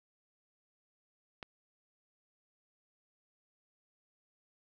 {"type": "click", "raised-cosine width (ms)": 0.3, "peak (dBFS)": -26, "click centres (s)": 1.428, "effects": []}